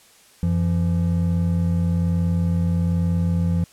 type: tone pair together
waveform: triangle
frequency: 89.46 / 170.6 Hz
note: F2 / F3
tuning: +42 / -40 cents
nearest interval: major seventh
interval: 1118 cents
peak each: -19 / -18 dBFS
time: 0.43-3.64 s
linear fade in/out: 0 ms
effects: white hiss -52 dBFS RMS until 3.72 s + low-pass 11000 Hz 12 dB/octave